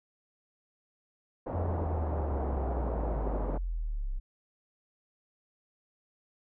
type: low-pass noise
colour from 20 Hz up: white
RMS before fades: -36 dBFS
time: 1.46-3.58 s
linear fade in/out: 10 ms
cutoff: 810 Hz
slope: 24 dB/octave
type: linear sweep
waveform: sine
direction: down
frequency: 88.9 to 31.2 Hz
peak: -30 dBFS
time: 1.53-4.2 s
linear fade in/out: 20 ms
effects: none